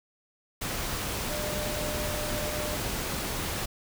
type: tone in noise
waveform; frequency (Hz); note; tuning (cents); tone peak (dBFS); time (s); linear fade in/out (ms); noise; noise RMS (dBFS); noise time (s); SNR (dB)
sine; 600; D5; +37; -35; 1.29-2.77; 10; pink; -32; 0.61-3.66; -6
effects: none